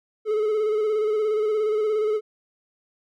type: tone with vibrato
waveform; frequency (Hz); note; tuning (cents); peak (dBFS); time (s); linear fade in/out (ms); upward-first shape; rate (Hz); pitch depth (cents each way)
triangle; 428.4; A4; -46; -18; 0.25-2.21; 50; square; 17; 32
effects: none